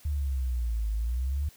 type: exponential two-way sweep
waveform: sine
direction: down then up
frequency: 75.1 to 52.4 to 75.1 Hz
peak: -26 dBFS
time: 0.05-1.49 s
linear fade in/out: 5 ms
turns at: 0.91 s
effects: white hiss -56 dBFS RMS until 1.56 s